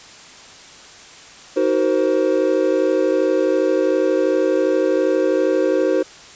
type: chord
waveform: triangle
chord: C half-diminished seventh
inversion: first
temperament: just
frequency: 314 / 376.7 / 470.9 / 523.3 Hz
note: Eb4 / Gb4 / Bb4 / C5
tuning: +16 / +31 / +18 / 0 cents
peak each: -19 / -18 / -20 / -17 dBFS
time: 1.56-6.03 s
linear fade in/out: 10 ms
effects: white hiss -41 dBFS RMS until 6.35 s + resampled to 16000 Hz